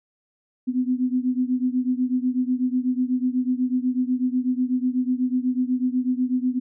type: beating tone pair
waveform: sine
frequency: 250 / 258.1 Hz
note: B3 / C4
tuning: +21 / -23 cents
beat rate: 8.1 Hz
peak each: -22 / -24 dBFS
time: 0.67-6.6 s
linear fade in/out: 20 ms
effects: none